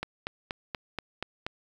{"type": "click train", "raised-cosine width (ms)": 0.3, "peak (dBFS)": -16, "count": 7, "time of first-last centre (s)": [0.03, 1.465], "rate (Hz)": 4.18, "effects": ["8-bit"]}